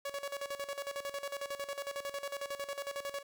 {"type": "tone with tremolo", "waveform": "sawtooth", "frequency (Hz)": 562, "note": "C#5", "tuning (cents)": 24, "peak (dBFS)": -32, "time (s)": [0.05, 3.23], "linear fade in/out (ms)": 5, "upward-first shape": "square", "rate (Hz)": 11, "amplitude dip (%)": 75, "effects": []}